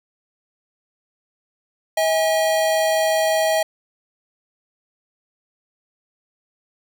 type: tone pair together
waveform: square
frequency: 641 / 817.7 Hz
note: E5 / G#5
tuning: -49 / -27 cents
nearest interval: major third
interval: 422 cents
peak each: -18 / -24 dBFS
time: 1.97-3.63 s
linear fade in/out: 5 ms
effects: none